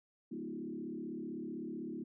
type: tone with frequency modulation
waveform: sine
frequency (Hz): 279.1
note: C#4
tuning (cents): +12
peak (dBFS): -39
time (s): 0.31-2.04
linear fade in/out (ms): 10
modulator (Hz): 35.8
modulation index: 2.2
effects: none